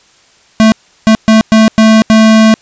square tone bursts at uneven times, 220 Hz, A3, in tune, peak -3 dBFS, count 6, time 0.6-0.72 / 1.07-1.15 / 1.28-1.41 / 1.52-1.68 / 1.78-2.02 / 2.1-2.54 s, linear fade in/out 0 ms, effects white hiss -46 dBFS RMS until 2.61 s + resampled to 16000 Hz

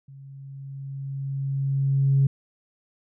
sine tone with level ramp, 137 Hz, C#3, 20 cents flat, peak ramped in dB -42 to -14 dBFS, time 0.08-2.27 s, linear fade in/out 5 ms, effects tanh soft clip ceiling -11 dBFS

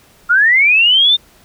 sine linear sweep, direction up, 1363 to 3652 Hz, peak -7 dBFS, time 0.29-1.17 s, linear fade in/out 20 ms, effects pink hiss -48 dBFS RMS until 1.44 s

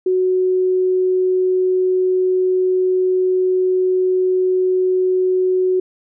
sine tone, 370 Hz, F#4, in tune, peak -13 dBFS, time 0.06-5.8 s, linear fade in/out 5 ms, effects none

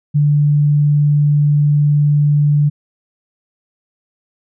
sine tone, 146.83 Hz, D3, in tune, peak -9 dBFS, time 0.14-2.7 s, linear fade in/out 20 ms, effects none

